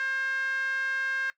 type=tone with band-pass filter; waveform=5% pulse; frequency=533 Hz; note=C5; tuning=32 cents sharp; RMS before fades=-30 dBFS; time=0-1.3 s; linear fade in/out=0 ms; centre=1600 Hz; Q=6.9; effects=noise-tail reverb RT60 0.1 s tail -17 dB re dry

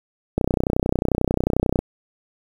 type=click train; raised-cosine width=2 ms; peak=-5 dBFS; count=45; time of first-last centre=0.38-1.79 s; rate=31.2 Hz; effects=7-bit

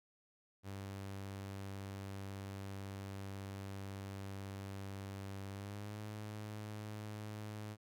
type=tone with pitch glide; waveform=sawtooth; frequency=98.1 to 105.75 Hz; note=G2 to G#2; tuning=+2 to +32 cents; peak=-40 dBFS; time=0.63-7.77 s; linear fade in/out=50 ms; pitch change=+130 cents; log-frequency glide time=5.5-6 s; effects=none

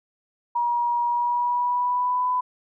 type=tone with pitch glide; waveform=sine; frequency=955 to 999.6 Hz; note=A#5 to B5; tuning=+42 to +21 cents; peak=-20 dBFS; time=0.55-2.41 s; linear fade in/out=10 ms; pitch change=+79 cents; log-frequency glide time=1.06-2.29 s; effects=none

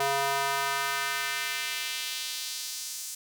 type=tone with high-pass filter sweep; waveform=square; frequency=138.59 Hz; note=C#3; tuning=in tune; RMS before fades=-31 dBFS; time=0-3.15 s; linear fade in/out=5 ms; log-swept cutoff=640 to 7000 Hz; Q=1.3; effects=none

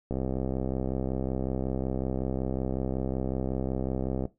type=click train; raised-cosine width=2 ms; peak=-17 dBFS; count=272; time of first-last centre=0.11-4.254 s; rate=65.4 Hz; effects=noise-tail reverb RT60 0.2 s tail -17 dB re dry

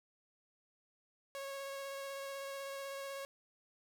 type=tone with vibrato; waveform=sawtooth; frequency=550 Hz; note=C#5; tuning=14 cents flat; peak=-38 dBFS; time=1.35-3.25 s; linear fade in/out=0 ms; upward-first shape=square; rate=16 Hz; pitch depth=10 cents each way; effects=none

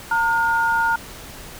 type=tone pair together; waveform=sine; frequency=915 / 1428.3 Hz; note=A#5 / F6; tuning=-32 / +38 cents; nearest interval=minor sixth; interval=770 cents; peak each=-19 dBFS; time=0.11-0.96 s; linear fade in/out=5 ms; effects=pink hiss -38 dBFS RMS until 1.59 s

